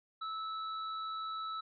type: tone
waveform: square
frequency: 1307 Hz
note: E6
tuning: 15 cents flat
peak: -38 dBFS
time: 0.21-1.61 s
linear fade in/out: 10 ms
effects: resampled to 11025 Hz